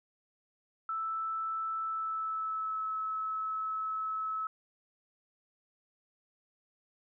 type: tone with pitch glide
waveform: sine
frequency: 1318.5 to 1297.3 Hz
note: E6 to E6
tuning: 0 to -28 cents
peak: -32 dBFS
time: 0.89-4.47 s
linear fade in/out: 2 ms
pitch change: -28 cents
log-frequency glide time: 1.82-2.89 s
effects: none